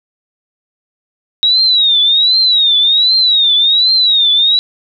sine tone with vibrato, 3800 Hz, A#7, 33 cents sharp, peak -7 dBFS, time 1.43-4.59 s, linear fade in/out 0 ms, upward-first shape triangle, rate 1.3 Hz, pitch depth 170 cents each way, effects none

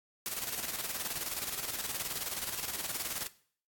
white noise with tremolo, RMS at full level -35 dBFS, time 0.26-3.27 s, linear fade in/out 0 ms, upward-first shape square, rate 19 Hz, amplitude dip 55%, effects noise-tail reverb RT60 0.5 s tail -17 dB re dry + AAC 64 kbps

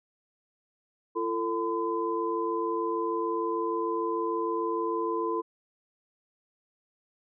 sine tone cluster, 341 / 447.6 / 1016 Hz, F4 / A4 / B5, -41 / +30 / +49 cents, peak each -31 dBFS, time 1.15-5.42 s, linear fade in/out 20 ms, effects none

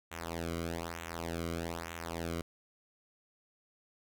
sawtooth tone with flanger, 83.8 Hz, E2, 29 cents sharp, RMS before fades -39 dBFS, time 0.11-2.42 s, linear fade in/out 10 ms, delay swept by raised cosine 0.2 to 1.16 ms, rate 1.1 Hz, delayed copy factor -0.85, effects none

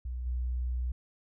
sine tone with level steps, 61.74 Hz, B1, in tune, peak -33 / -29 dBFS, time 0.05-0.92 s, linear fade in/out 5 ms, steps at 0.25 s, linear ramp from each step 20 ms, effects none

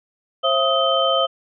sine tone cluster, 534 / 669 / 1258 / 3096 Hz, C5 / E5 / D#6 / G7, +35 / +25 / +19 / -22 cents, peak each -21 dBFS, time 0.43-1.27 s, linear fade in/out 20 ms, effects none

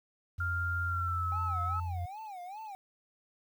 sine tone, 87.31 Hz, F2, in tune, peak -33 dBFS, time 0.38-2.06 s, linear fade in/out 10 ms
sine tone with pitch glide, 1396.9 to 1295.8 Hz, F6 to E6, 0 to -30 cents, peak -32 dBFS, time 0.4-1.8 s, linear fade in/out 5 ms, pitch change -130 cents, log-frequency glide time 0.85-1.28 s
triangle tone with vibrato, 790 Hz, G5, 13 cents sharp, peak -39 dBFS, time 1.32-2.75 s, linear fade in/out 0 ms, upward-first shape sine, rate 2.5 Hz, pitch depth 200 cents each way
effects 10-bit

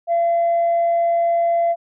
sine tone, 681 Hz, F5, 44 cents flat, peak -13 dBFS, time 0.07-1.76 s, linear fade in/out 50 ms, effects tanh soft clip ceiling -12 dBFS

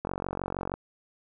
click train, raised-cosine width 1 ms, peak -17 dBFS, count 33, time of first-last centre 0.05-0.74 s, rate 46.4 Hz, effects none

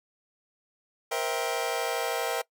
sawtooth chord, C dominant seventh, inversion third, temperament just, 470.9 / 523.3 / 654.1 / 784.9 Hz, Bb4 / C5 / E5 / G5, +18 / 0 / -14 / +2 cents, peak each -28 / -31 / -29 / -29 dBFS, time 1.11-2.42 s, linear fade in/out 10 ms, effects noise-tail reverb RT60 0.1 s tail -21 dB re dry

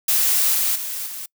blue noise with level steps, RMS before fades -18 / -20 / -28 / -32 dBFS, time 0.08-1.26 s, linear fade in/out 5 ms, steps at 0.54 / 0.75 / 1.06 s, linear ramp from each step 10 ms, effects noise-tail reverb RT60 0.1 s tail -26 dB re dry

